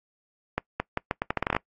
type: accelerating click train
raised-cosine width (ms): 0.5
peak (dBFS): -10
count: 13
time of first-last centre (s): 0.58-1.566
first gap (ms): 220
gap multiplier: 0.79
effects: noise-tail reverb RT60 0.1 s tail -24 dB re dry + AAC 32 kbps